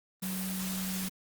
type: tone in noise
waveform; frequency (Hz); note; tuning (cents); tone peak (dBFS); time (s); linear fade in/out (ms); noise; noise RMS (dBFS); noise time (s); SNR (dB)
sine; 187.5; F#3; +23; -34; 0.22-1.09; 10; white; -38; 0.22-1.09; +1
effects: Opus 32 kbps